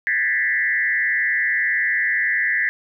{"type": "tone with frequency modulation", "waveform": "sine", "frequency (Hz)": 1864.7, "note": "A#6", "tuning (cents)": 0, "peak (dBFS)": -17, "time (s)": [0.07, 2.69], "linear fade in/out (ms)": 0, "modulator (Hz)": 99.9, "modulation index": 2, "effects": []}